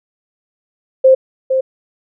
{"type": "tone with echo", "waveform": "sine", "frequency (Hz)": 525, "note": "C5", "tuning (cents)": 6, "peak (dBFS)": -4, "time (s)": [1.04, 1.15], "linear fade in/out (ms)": 10, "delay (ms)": 460, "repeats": 1, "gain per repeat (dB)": -7, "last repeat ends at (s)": 1.61, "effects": []}